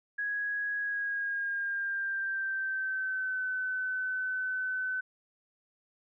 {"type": "tone with pitch glide", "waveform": "sine", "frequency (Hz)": [1661.2, 1514.6], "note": ["G#6", "F#6"], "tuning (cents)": [0, 40], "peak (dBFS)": -30, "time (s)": [0.18, 5.01], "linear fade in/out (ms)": 10, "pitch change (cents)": -160, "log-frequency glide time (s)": [0.77, 3.43], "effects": []}